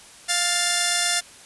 5% pulse tone pair together, 700 / 1764 Hz, F5 / A6, +4 / +4 cents, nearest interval octave + major third, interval 1600 cents, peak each -11 dBFS, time 0.28-1.21 s, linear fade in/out 20 ms, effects white hiss -46 dBFS RMS until 1.45 s + resampled to 24000 Hz

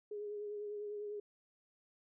sine tone with vibrato, 415.3 Hz, G#4, in tune, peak -40 dBFS, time 0.11-1.2 s, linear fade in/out 5 ms, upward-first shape triangle, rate 10 Hz, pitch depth 32 cents each way, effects none

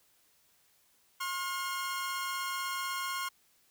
sawtooth tone pair together, 1072 / 1424 Hz, C6 / F6, +42 / +33 cents, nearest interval perfect fourth, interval 491 cents, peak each -31 / -35 dBFS, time 1.2-3.29 s, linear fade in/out 10 ms, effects white hiss -68 dBFS RMS until 3.7 s

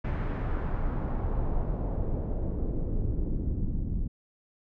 brown noise with low-pass filter sweep, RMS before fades -29 dBFS, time 0.04-4.08 s, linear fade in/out 10 ms, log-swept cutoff 2000 to 210 Hz, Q 1.3, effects none

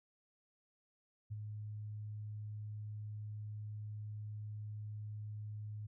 sine tone with ADSR envelope, 105.8 Hz, G#2, 33 cents sharp, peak -38 dBFS, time 1.3-5.87 s, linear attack 21 ms, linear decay 28 ms, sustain -4 dB, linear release 11 ms, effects none

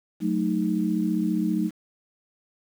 sine chord, D# diminished, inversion first, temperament equal, 185 / 220 / 311.1 Hz, F#3 / A3 / D#4, 0 / 0 / 0 cents, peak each -26 dBFS, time 0.2-1.71 s, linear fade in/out 50 ms, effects 8-bit

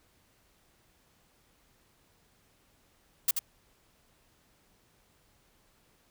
blue noise with echo, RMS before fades -24 dBFS, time 3.28-3.31 s, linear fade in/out 5 ms, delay 82 ms, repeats 1, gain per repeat -6 dB, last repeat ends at 3.392 s, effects pink hiss -67 dBFS RMS until 6.1 s

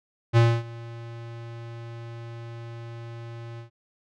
square tone with ADSR envelope, 116.54 Hz, A#2, in tune, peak -14 dBFS, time 0.33-3.7 s, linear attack 38 ms, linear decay 260 ms, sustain -23 dB, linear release 110 ms, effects low-pass 4000 Hz 12 dB/octave

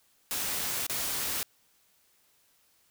white noise with dropouts, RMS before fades -32 dBFS, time 0.31-1.43 s, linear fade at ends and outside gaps 0 ms, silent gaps 0.59-0.593 / 0.866-0.897 s, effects white hiss -67 dBFS RMS until 2.9 s

